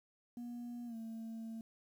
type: tone with pitch glide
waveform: sine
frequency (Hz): 240 to 225.2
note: B3 to A3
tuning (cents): -49 to +40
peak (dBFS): -40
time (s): 0.37-1.61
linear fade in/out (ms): 2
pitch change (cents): -111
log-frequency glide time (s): 0.86-0.96
effects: tanh soft clip ceiling -41 dBFS + 11-bit